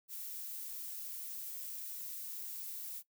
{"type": "noise", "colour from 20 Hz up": "violet", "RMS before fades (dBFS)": -44, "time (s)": [0.08, 3.03], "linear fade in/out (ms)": 50, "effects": ["noise-tail reverb RT60 0.1 s tail -17 dB re dry"]}